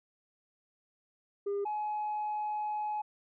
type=tone pair in turn; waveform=sine; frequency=402.8 / 845.2 Hz; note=G4 / G#5; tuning=+47 / +30 cents; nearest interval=octave + minor second; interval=1283 cents; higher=second; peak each=-28 / -30 dBFS; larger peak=first; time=1.46-1.65 / 1.65-3.02 s; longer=second; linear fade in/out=10 ms; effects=tanh soft clip ceiling -29 dBFS